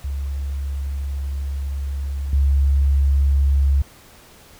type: tone with level steps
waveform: sine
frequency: 69.3 Hz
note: C#2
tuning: in tune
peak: -22 / -13 dBFS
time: 0.04-3.82 s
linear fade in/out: 5 ms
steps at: 2.33 s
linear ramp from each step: 2 ms
effects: pink hiss -47 dBFS RMS until 4.59 s